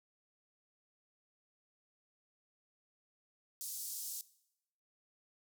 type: band-pass noise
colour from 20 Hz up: white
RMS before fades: -43 dBFS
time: 3.61-4.21 s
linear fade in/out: 0 ms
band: 5000 to 16000 Hz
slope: 24 dB/octave
effects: noise-tail reverb RT60 0.8 s tail -19 dB re dry